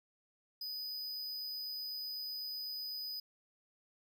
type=tone; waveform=square; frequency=4984 Hz; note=D#8; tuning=2 cents sharp; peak=-40 dBFS; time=0.61-3.2 s; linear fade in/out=5 ms; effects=none